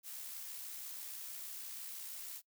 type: noise with amplitude modulation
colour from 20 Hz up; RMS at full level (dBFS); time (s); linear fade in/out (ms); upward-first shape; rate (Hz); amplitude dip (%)
blue; -45; 0.03-2.42; 50; sine; 66.2; 30
effects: noise-tail reverb RT60 0.1 s tail -22 dB re dry